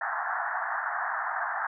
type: band-pass noise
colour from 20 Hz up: white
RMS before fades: -31 dBFS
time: 0.01-1.67 s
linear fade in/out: 5 ms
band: 670 to 1800 Hz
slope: 96 dB/octave
effects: none